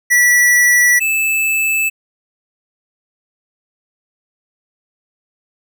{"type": "tone pair in turn", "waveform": "square", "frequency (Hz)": [1952, 2625], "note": ["B6", "E7"], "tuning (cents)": [-21, -8], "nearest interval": "perfect fourth", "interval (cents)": 513, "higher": "second", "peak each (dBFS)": [-9, -14], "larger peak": "first", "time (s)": [[0.1, 1], [1, 1.9]], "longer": "neither", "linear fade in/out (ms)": 20, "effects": []}